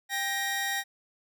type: tone pair together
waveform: sawtooth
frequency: 790.4 / 1880 Hz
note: G5 / A#6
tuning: +14 / +14 cents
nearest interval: octave + minor third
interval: 1500 cents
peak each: -30 / -26 dBFS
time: 0.09-0.84 s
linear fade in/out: 50 ms
effects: none